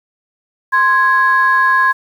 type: tone pair together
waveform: sine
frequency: 1046.5 / 1661.2 Hz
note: C6 / G#6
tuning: 0 / 0 cents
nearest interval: minor sixth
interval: 800 cents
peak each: -11 dBFS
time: 0.72-1.93 s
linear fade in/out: 20 ms
effects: tanh soft clip ceiling -2 dBFS + 7-bit